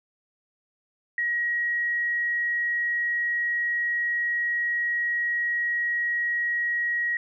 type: tone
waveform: sine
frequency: 1900 Hz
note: A#6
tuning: 33 cents sharp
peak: -23 dBFS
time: 1.18-7.17 s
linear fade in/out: 2 ms
effects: none